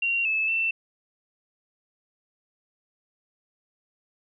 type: tone with pitch steps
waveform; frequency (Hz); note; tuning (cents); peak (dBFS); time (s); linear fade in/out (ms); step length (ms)
sine; 2755 / 2611 / 2676; F7 / E7 / E7; -24 / -17 / +25; -22; 0.02-0.71; 5; 230
effects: none